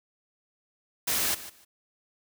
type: noise with echo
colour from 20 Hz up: white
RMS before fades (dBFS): -27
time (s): 1.07-1.35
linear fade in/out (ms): 10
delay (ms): 150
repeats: 2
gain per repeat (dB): -15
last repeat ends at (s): 1.65
effects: none